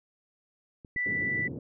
clicks, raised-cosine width 3 ms, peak -34 / -28 dBFS, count 2, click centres 0.848 / 0.962 s
sine tone, 1975.5 Hz, B6, in tune, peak -27 dBFS, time 0.96-1.48 s, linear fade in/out 10 ms
pink band-pass noise, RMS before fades -38 dBFS, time 1.06-1.59 s, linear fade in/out 2 ms, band 100 to 430 Hz, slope 24 dB/octave
effects none

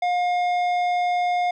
sine tone with tanh clipping, 713 Hz, F5, 36 cents sharp, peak -21 dBFS, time 0.02-1.51 s, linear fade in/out 5 ms, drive 11 dB, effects none

